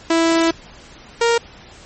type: tone pair in turn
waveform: sawtooth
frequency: 330 / 466.7 Hz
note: E4 / A#4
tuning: +2 / +2 cents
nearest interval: tritone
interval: 600 cents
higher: second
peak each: -9 dBFS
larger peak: neither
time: 0.1-0.51 / 1.21-1.38 s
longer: first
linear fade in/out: 5 ms
effects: pink hiss -42 dBFS RMS until 1.85 s + MP3 32 kbps